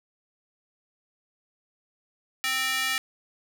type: tone with high-pass filter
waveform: square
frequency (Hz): 261.7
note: C4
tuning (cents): 0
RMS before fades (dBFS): -27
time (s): 2.44-2.98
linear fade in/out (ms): 0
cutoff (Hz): 2000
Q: 1.6
effects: none